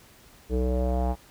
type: tone with low-pass filter sweep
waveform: square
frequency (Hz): 62.8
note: B1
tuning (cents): +30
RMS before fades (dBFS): -25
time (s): 0.49-1.16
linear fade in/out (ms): 50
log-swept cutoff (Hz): 420 to 820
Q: 4.4
effects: pink hiss -54 dBFS RMS until 1.3 s